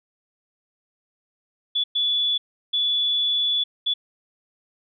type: tone bursts at uneven times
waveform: sine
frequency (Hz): 3438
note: A7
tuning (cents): -41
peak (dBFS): -19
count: 4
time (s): 1.75-1.84 / 1.95-2.38 / 2.73-3.64 / 3.86-3.94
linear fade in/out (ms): 10
effects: none